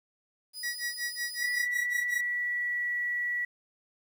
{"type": "tone", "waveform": "sawtooth", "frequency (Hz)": 4978, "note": "D#8", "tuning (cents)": 0, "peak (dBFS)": -35, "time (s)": [0.53, 1.66], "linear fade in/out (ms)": 50}
{"type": "tone with tremolo", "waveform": "45% pulse", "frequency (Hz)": 1924, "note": "B6", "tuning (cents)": -46, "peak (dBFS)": -30, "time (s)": [0.63, 2.21], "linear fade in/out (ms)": 5, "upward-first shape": "sine", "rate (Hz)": 5.4, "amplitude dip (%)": 100}
{"type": "tone with pitch glide", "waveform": "sine", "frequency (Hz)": [1956, 1942.5], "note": ["B6", "B6"], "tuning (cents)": [-17, -29], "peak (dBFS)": -28, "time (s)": [1.42, 3.45], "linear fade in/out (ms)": 5, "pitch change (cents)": -12, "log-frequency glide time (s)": [1.77, 2.9]}
{"effects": ["10-bit"]}